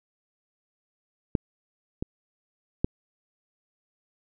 clicks, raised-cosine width 3 ms, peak -9 / -16 / -9 dBFS, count 3, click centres 1.352 / 2.025 / 2.845 s, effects none

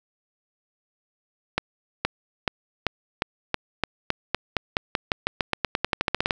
accelerating click train, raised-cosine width 0.3 ms, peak -5 dBFS, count 26, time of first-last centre 1.58-6.308 s, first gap 470 ms, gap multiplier 0.91, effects none

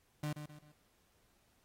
35% pulse tone with echo, 149.7 Hz, D3, 33 cents sharp, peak -34 dBFS, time 0.23-0.33 s, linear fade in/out 5 ms, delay 130 ms, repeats 3, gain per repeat -8 dB, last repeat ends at 0.72 s, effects pink hiss -73 dBFS RMS until 1.64 s + AAC 48 kbps

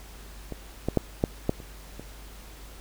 clicks, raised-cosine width 2 ms, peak -21 / -12 / -7 / -8 / -9 / -29 / -25 dBFS, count 7, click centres 0.523 / 0.886 / 0.973 / 1.239 / 1.494 / 1.602 / 1.996 s, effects added 50 Hz sine -44 dBFS peak until 2.8 s + pink hiss -49 dBFS RMS until 2.8 s

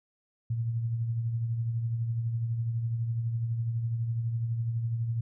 sine tone with tremolo, 115.6 Hz, A#2, 14 cents flat, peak -25 dBFS, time 0.5-5.21 s, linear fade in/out 5 ms, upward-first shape triangle, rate 12 Hz, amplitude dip 50%, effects none

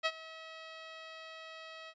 10% pulse tone with ADSR envelope, 643 Hz, E5, 43 cents flat, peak -19 dBFS, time 0.03-1.94 s, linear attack 28 ms, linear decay 51 ms, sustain -19 dB, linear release 53 ms, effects resampled to 16000 Hz

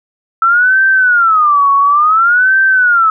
sine tone with vibrato, 1318.5 Hz, E6, in tune, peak -6 dBFS, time 0.42-3.1 s, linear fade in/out 2 ms, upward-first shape sine, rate 0.57 Hz, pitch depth 290 cents each way, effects none

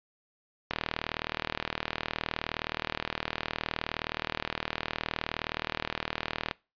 click train, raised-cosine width 0.3 ms, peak -13 dBFS, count 229, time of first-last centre 0.71-6.512 s, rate 39.3 Hz, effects noise-tail reverb RT60 0.3 s tail -23 dB re dry + resampled to 11025 Hz

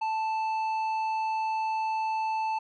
triangle tone with tanh clipping, 880 Hz, A5, in tune, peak -28 dBFS, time 0.01-2.59 s, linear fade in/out 10 ms, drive 12 dB, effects none

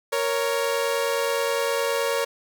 sawtooth tone pair together, 466.2 / 555.8 Hz, A#4 / C#5, 0 / +4 cents, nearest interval minor third, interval 304 cents, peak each -21 dBFS, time 0.12-2.25 s, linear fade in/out 10 ms, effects none

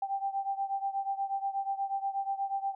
sine beating tone pair, 784 / 792.3 Hz, G5 / G5, 0 / +18 cents, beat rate 8.3 Hz, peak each -32 / -35 dBFS, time 0.02-2.75 s, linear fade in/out 5 ms, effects none

